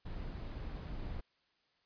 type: noise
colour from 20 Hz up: brown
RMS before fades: -42 dBFS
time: 0.05-1.21 s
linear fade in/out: 10 ms
effects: white hiss -75 dBFS RMS until 1.85 s + resampled to 11025 Hz